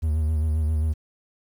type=tone with vibrato; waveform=triangle; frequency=77.78 Hz; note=D#2; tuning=in tune; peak=-18 dBFS; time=0.02-0.94 s; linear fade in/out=20 ms; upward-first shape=sine; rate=7.5 Hz; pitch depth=49 cents each way; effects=9-bit